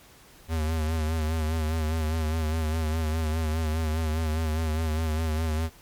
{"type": "tone with vibrato", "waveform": "square", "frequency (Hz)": 79.2, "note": "D#2", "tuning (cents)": 31, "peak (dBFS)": -25, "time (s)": [0.48, 5.7], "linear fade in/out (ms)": 50, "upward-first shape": "sine", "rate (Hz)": 4.9, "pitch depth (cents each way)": 53, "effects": ["pink hiss -53 dBFS RMS until 5.81 s", "MP3 96 kbps"]}